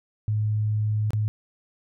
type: tone with dropouts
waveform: sine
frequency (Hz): 106.8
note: G#2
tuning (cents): +49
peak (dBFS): -21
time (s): 0.28-1.28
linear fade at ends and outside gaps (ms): 0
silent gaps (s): 1.106-1.133
effects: none